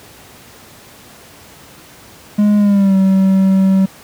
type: tone with pitch glide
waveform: triangle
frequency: 207.7 to 191.57 Hz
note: G#3 to G3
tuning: 0 to -40 cents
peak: -6 dBFS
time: 2.38-3.86 s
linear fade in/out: 10 ms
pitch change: -140 cents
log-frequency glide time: 2.57-2.96 s
effects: pink hiss -40 dBFS RMS until 4.03 s + high-pass 80 Hz 12 dB/octave